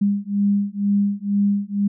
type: beating tone pair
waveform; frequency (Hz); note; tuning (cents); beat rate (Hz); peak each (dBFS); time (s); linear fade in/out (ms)
sine; 200.9 / 203; G3 / G#3; +43 / -39; 2.1; -20; 0.01-1.88; 10
effects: none